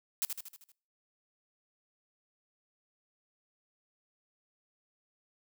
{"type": "noise with echo", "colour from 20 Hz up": "blue", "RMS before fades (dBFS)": -31, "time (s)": [0.22, 0.25], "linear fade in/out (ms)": 0, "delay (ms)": 78, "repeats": 6, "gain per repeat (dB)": -5, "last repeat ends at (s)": 0.718, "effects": ["noise-tail reverb RT60 0.5 s tail -24 dB re dry"]}